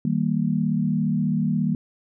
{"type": "chord", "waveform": "sine", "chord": "Eb major", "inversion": "none", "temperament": "equal with one note detuned", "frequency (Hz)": [158.47, 196, 233.1], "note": ["Eb3", "G3", "Bb3"], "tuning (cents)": [32, 0, 0], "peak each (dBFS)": -24, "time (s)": [0.05, 1.75], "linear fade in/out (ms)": 2, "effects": []}